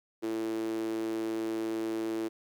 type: tone with high-pass filter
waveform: sawtooth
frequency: 111.4 Hz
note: A2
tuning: 22 cents sharp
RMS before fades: -33 dBFS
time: 0.22-2.29 s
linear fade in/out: 20 ms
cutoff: 350 Hz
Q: 7.5
effects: none